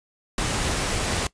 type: noise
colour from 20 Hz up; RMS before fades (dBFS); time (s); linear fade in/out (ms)
pink; -25; 0.38-1.27; 2
effects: noise-tail reverb RT60 0.1 s tail -19 dB re dry + resampled to 22050 Hz